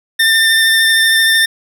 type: tone with vibrato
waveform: 25% pulse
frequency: 1798 Hz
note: A6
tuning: 37 cents sharp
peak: -5 dBFS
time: 0.19-1.46 s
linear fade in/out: 10 ms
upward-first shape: sine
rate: 13 Hz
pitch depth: 13 cents each way
effects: none